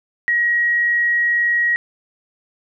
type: tone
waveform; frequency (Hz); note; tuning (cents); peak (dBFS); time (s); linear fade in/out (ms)
sine; 1899; A#6; +32; -14; 0.28-1.76; 0
effects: none